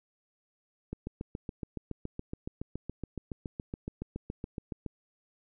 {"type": "click train", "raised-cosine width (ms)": 3, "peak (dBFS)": -23, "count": 29, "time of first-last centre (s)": [0.93, 4.863], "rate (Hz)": 7.12, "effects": []}